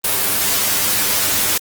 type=noise with comb filter; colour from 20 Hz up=white; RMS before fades=-17 dBFS; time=0.04-1.58 s; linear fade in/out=5 ms; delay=10 ms; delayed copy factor=+0.75; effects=Opus 32 kbps